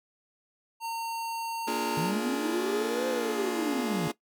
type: tone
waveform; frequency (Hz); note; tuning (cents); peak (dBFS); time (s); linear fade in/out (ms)
square; 915; A#5; -32; -32; 0.8-2.13; 50
type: chord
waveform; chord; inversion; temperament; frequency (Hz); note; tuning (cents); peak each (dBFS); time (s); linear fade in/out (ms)
sawtooth; Bb dominant seventh; none; just; 233.1 / 291.4 / 349.6 / 419.5; Bb3 / D4 / F4 / Ab4; 0 / -13 / +2 / +17; -31; 1.67-4.12; 10
type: linear two-way sweep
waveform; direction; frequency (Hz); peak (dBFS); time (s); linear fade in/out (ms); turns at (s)
triangle; up then down; 149.2 to 520 to 149.2; -27; 1.97-4.08; 5; 3.08
effects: noise-tail reverb RT60 0.1 s tail -17 dB re dry